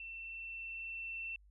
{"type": "tone with level ramp", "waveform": "sine", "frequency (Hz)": 2689, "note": "E7", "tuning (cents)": 34, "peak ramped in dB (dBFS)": [-44, -39], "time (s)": [0, 1.36], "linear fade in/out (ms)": 2, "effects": ["added 50 Hz sine -60 dBFS peak until 1.5 s"]}